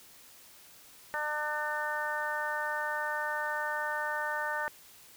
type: harmonic tone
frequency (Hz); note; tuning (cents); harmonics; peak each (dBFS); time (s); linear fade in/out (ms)
300; D4; +37; 2 / 3 / 4 / 5 / 6; -39 / -36 / -40 / -36 / -36; 1.14-4.68; 0
effects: white hiss -55 dBFS RMS until 5.16 s